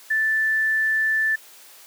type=tone; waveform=sine; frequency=1760 Hz; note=A6; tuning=in tune; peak=-18 dBFS; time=0.1-1.36 s; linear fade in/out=10 ms; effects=white hiss -47 dBFS RMS until 1.86 s + high-pass 400 Hz 12 dB/octave